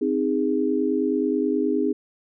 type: chord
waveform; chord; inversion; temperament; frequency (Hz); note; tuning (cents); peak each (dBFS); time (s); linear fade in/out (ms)
sine; Ab major; first; equal with one note detuned; 261.6 / 311.1 / 410.3; C4 / Eb4 / Ab4; 0 / 0 / -21; -24; 0.01-1.93; 10
effects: none